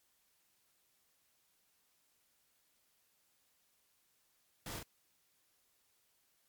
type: noise with echo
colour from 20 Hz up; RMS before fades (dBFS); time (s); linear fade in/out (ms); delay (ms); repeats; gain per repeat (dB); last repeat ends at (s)
pink; -45; 4.66-4.79; 2; 39; 1; -3; 4.829
effects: white hiss -75 dBFS RMS until 6.48 s + MP3 96 kbps